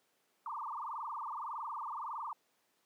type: tone with frequency modulation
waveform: sine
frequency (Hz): 1056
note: C6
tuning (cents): +16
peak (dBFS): -38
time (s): 0.46-2.33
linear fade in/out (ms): 2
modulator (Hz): 21.7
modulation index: 7.6
effects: pink hiss -75 dBFS RMS until 2.85 s + high-pass 300 Hz 12 dB/octave